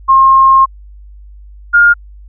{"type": "tone pair in turn", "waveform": "sine", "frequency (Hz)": [1069, 1415.5], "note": ["C6", "F6"], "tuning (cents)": [37, 23], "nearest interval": "perfect fourth", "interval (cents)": 486, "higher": "second", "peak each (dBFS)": -3, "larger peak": "neither", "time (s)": [[0.08, 0.66], [1.73, 1.94]], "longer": "first", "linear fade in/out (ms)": 20, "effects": ["added 50 Hz sine -32 dBFS peak until 2.28 s"]}